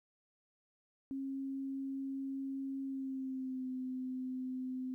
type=tone with pitch glide; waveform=sine; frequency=270.5 to 256.8 Hz; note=C#4 to C4; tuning=-42 to -32 cents; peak=-37 dBFS; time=1.11-4.94 s; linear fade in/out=0 ms; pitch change=-90 cents; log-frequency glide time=2.83-3.68 s; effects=13-bit